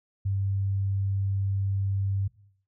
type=tone; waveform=sine; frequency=98 Hz; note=G2; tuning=in tune; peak=-24 dBFS; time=0.25-2.28 s; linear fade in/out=10 ms; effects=noise-tail reverb RT60 0.6 s tail -19 dB re dry